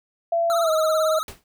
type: tone with pitch glide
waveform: sine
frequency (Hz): 675 to 629.8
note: E5 to D#5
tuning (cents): +41 to +21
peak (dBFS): -18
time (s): 0.32-1.19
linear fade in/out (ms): 5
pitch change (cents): -120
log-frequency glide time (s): 0.62-0.7
type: tone with vibrato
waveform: square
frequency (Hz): 1303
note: E6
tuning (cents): -20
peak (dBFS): -25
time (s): 0.5-1.23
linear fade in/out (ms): 0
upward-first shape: triangle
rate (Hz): 18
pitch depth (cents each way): 110
type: noise with exponential decay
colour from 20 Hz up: pink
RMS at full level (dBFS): -32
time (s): 1.28-1.44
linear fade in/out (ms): 2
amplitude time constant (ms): 34
effects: none